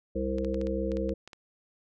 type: harmonic tone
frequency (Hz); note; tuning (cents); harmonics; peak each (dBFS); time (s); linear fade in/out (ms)
65.9; C2; +13; 1 / 3 / 5 / 7 / 8; -34 / -34 / -34 / -34 / -34; 0.15-1.14; 10
type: clicks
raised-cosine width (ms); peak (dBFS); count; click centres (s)
0.2; -28; 10; 0.384 / 0.447 / 0.544 / 0.614 / 0.67 / 0.918 / 0.97 / 1.093 / 1.276 / 1.332
effects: none